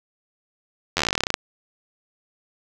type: slowing click train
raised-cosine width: 0.2 ms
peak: -3 dBFS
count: 18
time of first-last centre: 0.97-1.341 s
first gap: 11 ms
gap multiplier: 1.08
effects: none